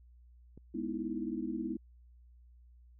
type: click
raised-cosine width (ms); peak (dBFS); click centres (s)
3; -38; 0.576
type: chord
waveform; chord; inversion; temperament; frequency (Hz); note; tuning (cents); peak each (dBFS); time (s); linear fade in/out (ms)
sine; E major seventh; first; equal; 207.7 / 246.9 / 311.1 / 329.6; G#3 / B3 / D#4 / E4; 0 / 0 / 0 / 0; -41 / -39 / -40 / -39; 0.74-1.77; 10
effects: added 60 Hz sine -56 dBFS peak until 2.99 s